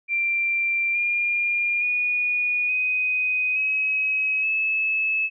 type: tone with pitch steps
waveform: sine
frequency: 2364 / 2409 / 2456 / 2503 / 2551 / 2600 Hz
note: D7 / D7 / D#7 / D#7 / D#7 / E7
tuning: +11 / +43 / -23 / +10 / +43 / -24 cents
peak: -20 dBFS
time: 0.08-5.3 s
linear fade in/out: 50 ms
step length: 870 ms
effects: none